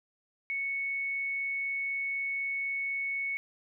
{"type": "tone", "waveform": "sine", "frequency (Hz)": 2214, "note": "C#7", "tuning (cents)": -3, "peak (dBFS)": -30, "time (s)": [0.5, 3.37], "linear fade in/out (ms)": 0, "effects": []}